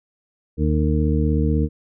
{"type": "harmonic tone", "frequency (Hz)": 76.2, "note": "D#2", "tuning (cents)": -36, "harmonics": [1, 2, 3, 4, 6], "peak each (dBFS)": [-19, -22, -24, -25, -27], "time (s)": [0.57, 1.69], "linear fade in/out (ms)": 50, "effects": []}